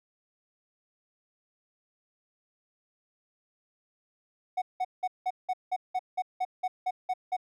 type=tone bursts; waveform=triangle; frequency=740 Hz; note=F#5; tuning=in tune; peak=-24 dBFS; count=13; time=4.57-7.367 s; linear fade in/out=10 ms; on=49 ms; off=180 ms; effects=none